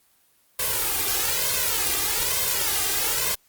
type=noise with flanger; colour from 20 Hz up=white; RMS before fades=-24 dBFS; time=0.59-3.35 s; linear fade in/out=5 ms; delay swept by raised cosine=1.9 to 2.52 ms; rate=1.1 Hz; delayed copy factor=+0.95; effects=white hiss -62 dBFS RMS until 3.48 s + Opus 24 kbps